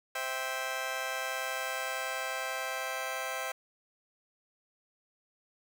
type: chord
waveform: 15% pulse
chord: C major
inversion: none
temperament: just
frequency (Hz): 523.3 / 654.1 / 784.9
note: C5 / E5 / G5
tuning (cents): 0 / -14 / +2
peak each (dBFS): -32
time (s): 0.15-3.52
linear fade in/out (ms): 5
effects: none